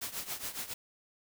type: noise with tremolo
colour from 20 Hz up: white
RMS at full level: -36 dBFS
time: 0.01-0.74 s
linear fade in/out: 10 ms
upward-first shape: triangle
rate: 7.2 Hz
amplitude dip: 85%
effects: none